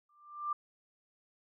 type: tone with exponential growth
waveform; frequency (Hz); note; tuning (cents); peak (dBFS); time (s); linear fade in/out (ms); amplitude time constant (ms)
sine; 1186; D6; +17; -29; 0.09-0.53; 5; 95
effects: none